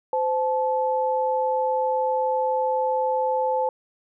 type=tone pair together; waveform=sine; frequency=515.6 / 868 Hz; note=C5 / A5; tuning=-26 / -24 cents; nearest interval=major sixth; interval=902 cents; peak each=-23 dBFS; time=0.13-3.69 s; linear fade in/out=2 ms; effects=none